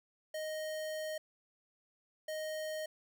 square tone bursts at uneven times, 622.3 Hz, D#5, in tune, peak -38 dBFS, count 2, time 0.34-1.18 / 2.28-2.86 s, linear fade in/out 5 ms, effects none

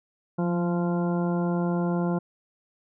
harmonic tone with a mistuned harmonic, 173.3 Hz, F3, 13 cents flat, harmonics 1 / 2 / 3 / 4 / 5 / 6 / 8, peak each -24 / -30 / -34 / -36 / -38 / -40 / -42 dBFS, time 0.38-2.19 s, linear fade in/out 10 ms, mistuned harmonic 1, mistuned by +24 cents, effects none

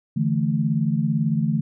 sine chord, D suspended second, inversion none, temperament equal, 146.83 / 164.81 / 220 Hz, D3 / E3 / A3, 0 / 0 / 0 cents, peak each -23 dBFS, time 0.16-1.61 s, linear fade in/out 10 ms, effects none

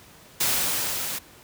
white noise with level ramp, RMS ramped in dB -22 to -31 dBFS, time 0.4-1.19 s, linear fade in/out 10 ms, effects pink hiss -50 dBFS RMS until 1.43 s + high-pass 60 Hz 12 dB/octave

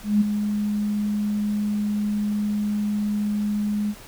sine tone with ADSR envelope, 208.3 Hz, G#3, 5 cents sharp, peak -13 dBFS, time 0.03-3.95 s, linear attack 180 ms, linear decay 14 ms, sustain -8 dB, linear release 57 ms, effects pink hiss -44 dBFS RMS until 4.07 s

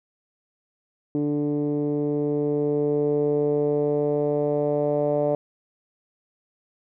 10% pulse tone with low-pass filter sweep, 146.83 Hz, D3, in tune, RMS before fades -23 dBFS, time 1.15-5.35 s, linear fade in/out 0 ms, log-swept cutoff 340 to 580 Hz, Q 4, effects none

